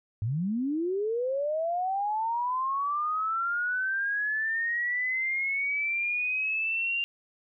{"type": "linear sweep", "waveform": "sine", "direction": "up", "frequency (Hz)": [98, 2794], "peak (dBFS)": -26, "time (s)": [0.22, 7.04], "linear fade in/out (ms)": 0, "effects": []}